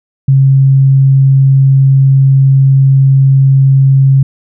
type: tone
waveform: sine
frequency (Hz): 135.4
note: C#3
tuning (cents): -40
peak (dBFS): -3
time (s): 0.28-4.23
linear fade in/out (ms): 5
effects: none